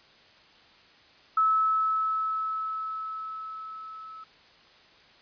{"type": "tone with level ramp", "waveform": "sine", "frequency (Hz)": 1300, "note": "E6", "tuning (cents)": -24, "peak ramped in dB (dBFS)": [-19, -41], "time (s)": [1.37, 4.24], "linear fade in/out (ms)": 5, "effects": ["white hiss -56 dBFS RMS until 5.21 s", "resampled to 11025 Hz"]}